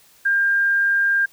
sine tone, 1601 Hz, G6, 36 cents sharp, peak -15 dBFS, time 0.25-1.26 s, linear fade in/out 10 ms, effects white hiss -53 dBFS RMS until 1.32 s

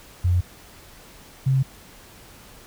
sine tone pair in turn, 89 / 133.35 Hz, F2 / C3, +33 / +33 cents, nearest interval perfect fifth, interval 700 cents, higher second, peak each -16 dBFS, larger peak neither, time 0.24-0.41 / 1.46-1.63 s, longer neither, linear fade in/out 10 ms, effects pink hiss -47 dBFS RMS until 2.66 s

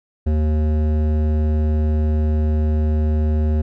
triangle tone with hard clipping, 76.7 Hz, D#2, 24 cents flat, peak -17 dBFS, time 0.26-3.62 s, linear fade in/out 10 ms, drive 17 dB, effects none

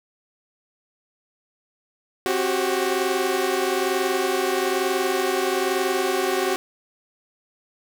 sawtooth tone cluster, 264.6 / 370.1 / 391.2 / 539 Hz, C4 / F#4 / G4 / C#5, +20 / 0 / -4 / -49 cents, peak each -28 / -19 / -22 / -27 dBFS, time 2.26-6.56 s, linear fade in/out 0 ms, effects none

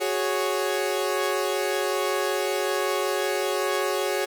sawtooth chord, F# suspended second, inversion none, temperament equal, 370 / 415.3 / 554.4 Hz, F#4 / G#4 / C#5, 0 / 0 / 0 cents, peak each -24 dBFS, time 0-4.26 s, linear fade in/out 20 ms, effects none

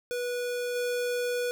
square tone with level steps, 488.8 Hz, B4, 18 cents flat, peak -30 / -28 dBFS, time 0.11-1.51 s, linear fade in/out 0 ms, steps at 0.75 s, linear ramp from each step 10 ms, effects none

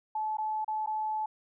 sine tone with dropouts, 864 Hz, A5, 32 cents flat, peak -29 dBFS, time 0.15-1.26 s, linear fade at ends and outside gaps 5 ms, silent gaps 0.371-0.383 / 0.646-0.679 / 0.862-0.872 s, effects none

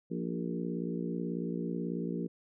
harmonic tone with a mistuned harmonic, 58.27 Hz, A#1, in tune, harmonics 3 / 4 / 5 / 6 / 7 / 8, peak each -36 / -38 / -40 / -42 / -43 / -44 dBFS, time 0.1-2.28 s, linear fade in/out 20 ms, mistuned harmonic 6, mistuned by +27 cents, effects none

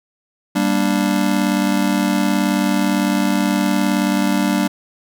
square chord, G minor, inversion none, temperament just, 196 / 235.2 / 294 Hz, G3 / Bb3 / D4, 0 / +16 / +2 cents, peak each -19 / -22 / -20 dBFS, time 0.55-4.68 s, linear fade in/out 10 ms, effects none

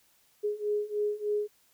sine beating tone pair, 415.3 / 418.6 Hz, G#4 / G#4, 0 / +14 cents, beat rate 3.3 Hz, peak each -32 / -30 dBFS, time 0.43-1.48 s, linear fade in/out 20 ms, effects white hiss -66 dBFS RMS until 1.73 s

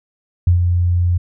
sine tone with ADSR envelope, 88 Hz, F2, 14 cents sharp, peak -7 dBFS, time 0.47-1.18 s, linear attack 4 ms, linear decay 110 ms, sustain -5 dB, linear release 10 ms, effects none

